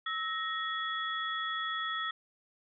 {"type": "tone cluster", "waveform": "sine", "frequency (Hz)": [1303, 1871, 3368], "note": ["E6", "A#6", "G#7"], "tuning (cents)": [-20, 6, 24], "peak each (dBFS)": [-35, -37, -38], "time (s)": [0.06, 2.11], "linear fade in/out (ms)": 5, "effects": []}